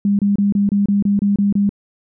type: tone bursts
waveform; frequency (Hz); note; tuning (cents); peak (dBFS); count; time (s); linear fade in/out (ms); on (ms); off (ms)
sine; 201.7; G3; +50; -12; 10; 0.05-1.693; 2; 140; 27
effects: none